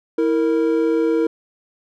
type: tone pair together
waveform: triangle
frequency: 326.5 / 463 Hz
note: E4 / A#4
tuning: -17 / -12 cents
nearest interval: tritone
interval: 605 cents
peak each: -16 / -16 dBFS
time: 0.18-1.27 s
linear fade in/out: 5 ms
effects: none